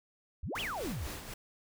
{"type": "exponential two-way sweep", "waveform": "sine", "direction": "up then down", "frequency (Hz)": [53, 3432, 53], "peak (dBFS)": -35, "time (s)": [0.43, 1.07], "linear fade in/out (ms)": 5, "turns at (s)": 0.6}
{"type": "noise with tremolo", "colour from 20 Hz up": "pink", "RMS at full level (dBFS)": -41, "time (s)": [0.55, 1.34], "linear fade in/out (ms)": 5, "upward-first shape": "sine", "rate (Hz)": 4, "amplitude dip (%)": 55}
{"effects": []}